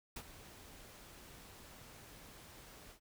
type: noise with ADSR envelope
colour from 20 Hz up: pink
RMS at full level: -44 dBFS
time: 0.16-3 s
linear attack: 5 ms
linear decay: 56 ms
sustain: -12 dB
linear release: 93 ms
effects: none